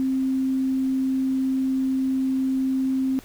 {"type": "tone", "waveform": "sine", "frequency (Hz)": 263.7, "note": "C4", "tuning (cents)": 14, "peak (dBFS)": -20, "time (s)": [0, 3.19], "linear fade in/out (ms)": 0, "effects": ["pink hiss -48 dBFS RMS until 3.24 s"]}